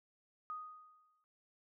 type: tone with exponential decay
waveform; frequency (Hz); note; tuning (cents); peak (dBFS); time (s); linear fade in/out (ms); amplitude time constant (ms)
sine; 1244; D#6; -1; -39; 0.5-1.24; 0; 160
effects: noise-tail reverb RT60 0.1 s tail -22 dB re dry